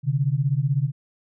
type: beating tone pair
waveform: sine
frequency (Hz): 130.81 / 146.81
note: C3 / D3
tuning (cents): 0 / 0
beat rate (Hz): 16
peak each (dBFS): -22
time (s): 0.03-0.92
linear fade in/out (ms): 50
effects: none